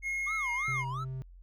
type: tone with pitch glide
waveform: triangle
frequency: 2156 to 2132 Hz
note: C#7 to C7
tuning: -49 to +32 cents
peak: -29 dBFS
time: 0.02-0.85 s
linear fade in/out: 50 ms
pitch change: -19 cents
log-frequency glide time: 0.43-0.53 s
type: tone with vibrato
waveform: triangle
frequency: 1120 Hz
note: C#6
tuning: 18 cents sharp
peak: -34 dBFS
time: 0.26-1.05 s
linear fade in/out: 20 ms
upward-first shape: sine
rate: 2.9 Hz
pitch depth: 290 cents each way
type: tone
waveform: triangle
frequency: 130.81 Hz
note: C3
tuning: in tune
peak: -33 dBFS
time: 0.68-1.22 s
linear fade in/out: 0 ms
effects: added 44 Hz sine -49 dBFS peak until 1.42 s